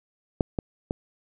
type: clicks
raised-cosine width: 2 ms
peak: -7 / -13 / -13 dBFS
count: 3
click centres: 0.408 / 0.588 / 0.909 s
effects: none